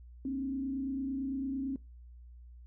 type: tone with frequency modulation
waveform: sine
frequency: 269.1 Hz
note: C4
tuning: 49 cents sharp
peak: -32 dBFS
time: 0.25-1.76 s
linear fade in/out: 2 ms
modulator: 28.9 Hz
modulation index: 0.55
effects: noise-tail reverb RT60 0.2 s tail -19 dB re dry + added 60 Hz sine -49 dBFS peak until 2.66 s